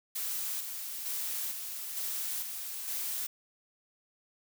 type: noise with tremolo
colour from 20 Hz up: blue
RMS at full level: -35 dBFS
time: 0.15-3.27 s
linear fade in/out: 10 ms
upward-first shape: square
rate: 1.1 Hz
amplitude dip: 40%
effects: none